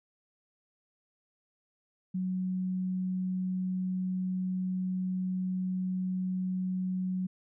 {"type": "tone", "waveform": "sine", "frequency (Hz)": 185, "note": "F#3", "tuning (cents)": 0, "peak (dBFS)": -29, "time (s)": [2.14, 7.27], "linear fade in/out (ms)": 10, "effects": []}